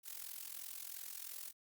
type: noise with amplitude modulation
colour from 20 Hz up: blue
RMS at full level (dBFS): -44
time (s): 0.03-1.53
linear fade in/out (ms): 50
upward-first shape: sine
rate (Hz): 42.9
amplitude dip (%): 80
effects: Opus 48 kbps